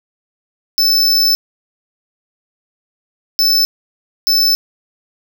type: tone bursts at uneven times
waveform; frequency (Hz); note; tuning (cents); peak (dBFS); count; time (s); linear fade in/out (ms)
square; 5274; E8; 0; -10; 3; 0.78-1.35 / 3.39-3.65 / 4.27-4.55; 0
effects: 8-bit